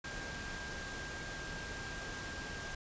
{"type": "tone in noise", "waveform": "sine", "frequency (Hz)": 1600, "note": "G6", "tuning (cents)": 35, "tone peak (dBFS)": -45, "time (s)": [0.04, 2.75], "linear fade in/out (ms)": 5, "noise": "pink", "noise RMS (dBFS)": -44, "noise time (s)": [0.04, 2.75], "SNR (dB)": -4, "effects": ["resampled to 16000 Hz"]}